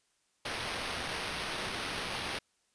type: noise with sample-and-hold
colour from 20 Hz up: violet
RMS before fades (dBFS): -37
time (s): 0.45-2.39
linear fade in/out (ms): 5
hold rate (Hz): 7350
effects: white hiss -74 dBFS RMS until 2.74 s + resampled to 22050 Hz